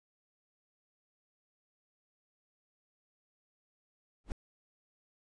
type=noise with exponential growth; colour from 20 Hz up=brown; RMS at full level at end=-33 dBFS; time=4.24-4.32 s; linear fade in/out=1 ms; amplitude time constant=16 ms; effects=resampled to 22050 Hz